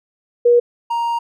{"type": "tone pair in turn", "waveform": ["sine", "triangle"], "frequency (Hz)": [480, 935.4], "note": ["B4", "A#5"], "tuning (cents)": [-49, 6], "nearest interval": "octave", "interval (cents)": 1155, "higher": "second", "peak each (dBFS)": [-8, -15], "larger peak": "first", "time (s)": [[0.45, 0.6], [0.9, 1.19]], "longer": "second", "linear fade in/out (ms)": 10, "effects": []}